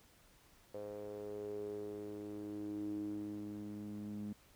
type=tone with band-pass filter sweep; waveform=sawtooth; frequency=103.83 Hz; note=G#2; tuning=in tune; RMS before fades=-44 dBFS; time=0.74-4.33 s; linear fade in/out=5 ms; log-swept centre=500 to 230 Hz; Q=7.6; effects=pink hiss -66 dBFS RMS until 4.55 s